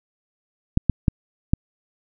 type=clicks; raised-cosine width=5 ms; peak=-3 dBFS; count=4; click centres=0.774 / 0.897 / 1.082 / 1.535 s; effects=none